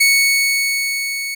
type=tone with level ramp; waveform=sawtooth; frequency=2217 Hz; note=C#7; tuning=in tune; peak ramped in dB=-6 to -19 dBFS; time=0-1.35 s; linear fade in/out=10 ms; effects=none